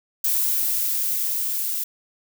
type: noise with level ramp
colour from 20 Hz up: violet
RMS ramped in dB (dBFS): -21 to -26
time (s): 0.24-1.84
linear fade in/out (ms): 5
effects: none